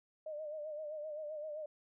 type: tone with vibrato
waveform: sine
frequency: 609 Hz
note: D#5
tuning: 37 cents flat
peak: -40 dBFS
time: 0.26-1.66 s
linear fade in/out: 5 ms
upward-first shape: sine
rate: 7.7 Hz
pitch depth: 61 cents each way
effects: none